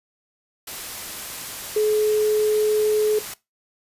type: tone in noise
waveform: sine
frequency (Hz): 426.4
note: G#4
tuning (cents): +46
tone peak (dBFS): -16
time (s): 1.76-3.19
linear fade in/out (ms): 5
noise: white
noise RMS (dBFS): -33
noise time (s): 0.67-3.34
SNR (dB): +14
effects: noise-tail reverb RT60 0.2 s tail -19 dB re dry + resampled to 32000 Hz